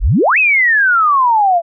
sine exponential two-way sweep, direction up then down, 33.18 to 2637 to 659 Hz, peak -8 dBFS, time 0-1.62 s, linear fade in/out 50 ms, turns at 0.38 s, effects none

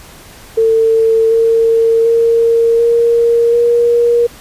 sine tone with pitch steps, 449.1 / 455.1 / 461.2 / 467.4 / 473.6 Hz, A4 / A#4 / A#4 / A#4 / A#4, +35 / -42 / -19 / +5 / +27 cents, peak -7 dBFS, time 0.57-4.27 s, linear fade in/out 10 ms, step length 740 ms, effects pink hiss -37 dBFS RMS until 4.4 s + resampled to 32000 Hz

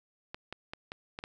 clicks, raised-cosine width 0.3 ms, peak -23 dBFS, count 6, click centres 0.345 / 0.526 / 0.735 / 0.919 / 1.189 / 1.239 s, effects none

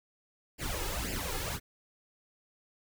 pink noise with flanger, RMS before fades -35 dBFS, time 0.58-1.6 s, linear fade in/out 50 ms, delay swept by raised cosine 0.4 to 2.4 ms, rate 1.9 Hz, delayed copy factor +0.85, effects none

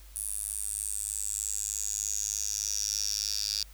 10% pulse tone with high-pass filter sweep, 103.3 Hz, G#2, 9 cents flat, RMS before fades -33 dBFS, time 0.16-3.63 s, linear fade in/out 0 ms, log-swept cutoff 10000 to 4900 Hz, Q 7.8, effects added 50 Hz sine -48 dBFS peak until 3.73 s + white hiss -57 dBFS RMS until 3.73 s

